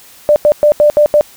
sine tone bursts at uneven times, 594 Hz, D5, 20 cents sharp, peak -4 dBFS, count 6, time 0.29-0.36 / 0.45-0.52 / 0.63-0.72 / 0.8-0.9 / 0.97-1.06 / 1.14-1.21 s, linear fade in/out 0 ms, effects white hiss -40 dBFS RMS until 1.36 s

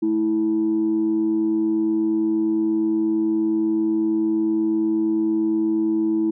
sine tone pair together, 217.8 / 326.3 Hz, A3 / E4, -17 / -18 cents, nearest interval perfect fifth, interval 699 cents, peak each -25 / -17 dBFS, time 0.02-6.31 s, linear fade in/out 10 ms, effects tanh soft clip ceiling -13 dBFS

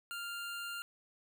25% pulse tone, 1396.9 Hz, F6, in tune, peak -36 dBFS, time 0.11-0.82 s, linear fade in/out 0 ms, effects none

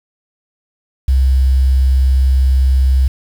sine tone with quantisation, 65.7 Hz, C2, 8 cents sharp, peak -8 dBFS, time 1.08-3.08 s, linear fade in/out 5 ms, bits 6, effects none

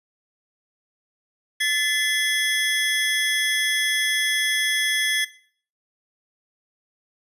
square tone cluster, 1746 / 2040 / 3352 Hz, A6 / C7 / G#7, -14 / -44 / +15 cents, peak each -25 dBFS, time 1.6-5.25 s, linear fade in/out 10 ms, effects noise-tail reverb RT60 0.5 s tail -17 dB re dry + resampled to 32000 Hz

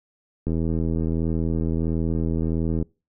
click train, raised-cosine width 3 ms, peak -13 dBFS, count 193, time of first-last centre 0.47-2.826 s, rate 81.5 Hz, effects noise-tail reverb RT60 0.3 s tail -25 dB re dry

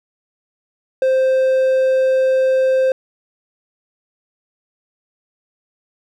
triangle tone, 523.3 Hz, C5, in tune, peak -10 dBFS, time 1.02-2.92 s, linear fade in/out 2 ms, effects none

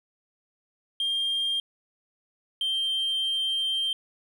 triangle tone pair in turn, 3202 / 3152 Hz, G7 / G7, +36 / +9 cents, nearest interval unison, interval 27 cents, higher first, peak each -22 dBFS, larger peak neither, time 1-1.6 / 2.61-3.93 s, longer second, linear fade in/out 2 ms, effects tanh soft clip ceiling -19 dBFS

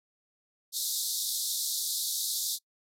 pink band-pass noise, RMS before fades -32 dBFS, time 0.72-2.59 s, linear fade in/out 50 ms, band 3600 to 15000 Hz, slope 96 dB/octave, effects noise-tail reverb RT60 0.1 s tail -24 dB re dry

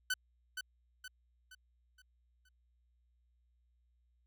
sawtooth tone with echo, 1506 Hz, F#6, 30 cents sharp, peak -28 dBFS, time 0.1-0.14 s, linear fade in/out 5 ms, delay 470 ms, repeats 5, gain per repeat -7 dB, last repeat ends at 2.49 s, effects added 60 Hz sine -70 dBFS peak until 4.26 s

